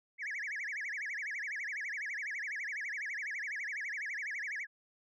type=tone with vibrato; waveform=sine; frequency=1951 Hz; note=B6; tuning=22 cents flat; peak=-34 dBFS; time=0.18-4.67 s; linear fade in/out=50 ms; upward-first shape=sine; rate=12 Hz; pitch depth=290 cents each way; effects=tanh soft clip ceiling -35 dBFS